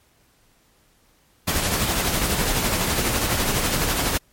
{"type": "noise with tremolo", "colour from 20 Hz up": "pink", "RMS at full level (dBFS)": -20, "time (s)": [1.47, 4.18], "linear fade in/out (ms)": 10, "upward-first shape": "triangle", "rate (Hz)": 12, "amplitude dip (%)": 45, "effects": ["pink hiss -60 dBFS RMS until 4.32 s", "MP3 64 kbps"]}